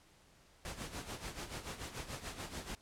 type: noise with tremolo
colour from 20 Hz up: pink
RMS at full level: -42 dBFS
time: 0.65-2.75 s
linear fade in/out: 0 ms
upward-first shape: sine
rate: 6.9 Hz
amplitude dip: 70%
effects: pink hiss -65 dBFS RMS until 2.81 s + low-pass 10000 Hz 12 dB/octave